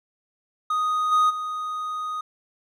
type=tone with level steps; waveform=triangle; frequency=1244.5 Hz; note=D#6; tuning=in tune; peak=-19 / -14 / -25 dBFS; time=0.7-2.21 s; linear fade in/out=5 ms; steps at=1.11 / 1.29 s; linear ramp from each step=20 ms; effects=none